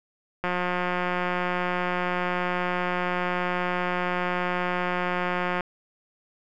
click train, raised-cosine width 0.5 ms, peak -12 dBFS, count 926, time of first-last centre 0.44-5.608 s, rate 179 Hz, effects none

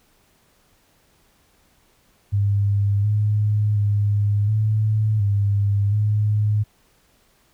sine tone with pitch steps, 100.9 / 105.1 / 102.8 / 107.8 / 101 / 105.4 Hz, G#2 / G#2 / G#2 / A2 / G#2 / G#2, -49 / +21 / -17 / -35 / -48 / +26 cents, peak -16 dBFS, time 2.32-6.64 s, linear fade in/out 20 ms, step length 720 ms, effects pink hiss -60 dBFS RMS until 7.53 s

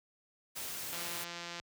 white noise, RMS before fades -41 dBFS, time 0.55-1.25 s, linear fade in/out 20 ms
click train, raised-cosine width 0.2 ms, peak -25 dBFS, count 116, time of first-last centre 0.93-1.599 s, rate 172 Hz
effects high-pass 60 Hz 12 dB/octave

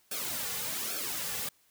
white noise with flanger, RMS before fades -35 dBFS, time 0.11-1.49 s, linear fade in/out 5 ms, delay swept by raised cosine 1 to 3.2 ms, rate 1.2 Hz, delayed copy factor -0.75, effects white hiss -67 dBFS RMS until 1.7 s

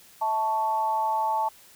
sine tone with amplitude modulation, 880 Hz, A5, in tune, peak -19 dBFS, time 0.21-1.49 s, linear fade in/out 10 ms, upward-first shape sine, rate 232 Hz, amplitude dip 75%, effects white hiss -53 dBFS RMS until 1.75 s

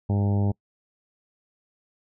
harmonic tone, 101 Hz, G#2, 48 cents flat, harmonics 1 / 2 / 3 / 4 / 5 / 6 / 7 / 8 / 9, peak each -21 / -27 / -35 / -36 / -41 / -40 / -43 / -41 / -46 dBFS, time 0.09-0.52 s, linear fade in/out 10 ms, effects noise-tail reverb RT60 0.1 s tail -26 dB re dry

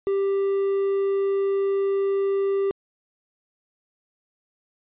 triangle tone, 393.6 Hz, G4, 7 cents sharp, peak -18 dBFS, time 0.07-2.71 s, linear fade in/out 0 ms, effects resampled to 8000 Hz

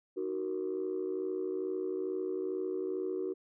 sine chord, D# minor, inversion none, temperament just, 311.1 / 373.4 / 466.7 Hz, D#4 / F#4 / A#4, 0 / +16 / +2 cents, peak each -39 / -33 / -39 dBFS, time 0.16-3.34 s, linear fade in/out 20 ms, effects tanh soft clip ceiling -26 dBFS

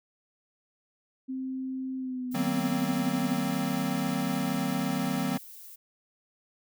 sine tone with pitch glide, 261.6 to 249.6 Hz, C4 to B3, 0 to +19 cents, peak -31 dBFS, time 1.28-3.41 s, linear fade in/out 20 ms, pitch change -81 cents, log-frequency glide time 1.97-2.3 s
violet noise, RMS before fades -47 dBFS, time 2.31-5.76 s, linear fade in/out 10 ms
square chord, C half-diminished seventh, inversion first, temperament equal with one note detuned, 155.56 / 189.1 / 233.1 / 261.6 Hz, Eb3 / Gb3 / Bb3 / C4, 0 / +38 / 0 / 0 cents, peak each -36 / -33 / -34 / -32 dBFS, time 2.34-5.38 s, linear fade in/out 10 ms
effects none

